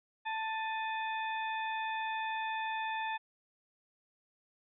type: harmonic tone with a mistuned harmonic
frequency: 883 Hz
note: A5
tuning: 6 cents sharp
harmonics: 1 / 2 / 3 / 4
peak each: -35 / -40 / -43 / -47 dBFS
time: 0.25-3.18 s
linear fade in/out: 20 ms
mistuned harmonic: 3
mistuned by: -99 cents
effects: none